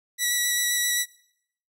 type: tone with vibrato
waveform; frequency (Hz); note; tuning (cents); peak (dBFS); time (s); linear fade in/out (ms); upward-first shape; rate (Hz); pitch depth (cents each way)
10% pulse; 1946; B6; -26; -13; 0.18-1.06; 50; square; 7.6; 10
effects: noise-tail reverb RT60 0.7 s tail -22 dB re dry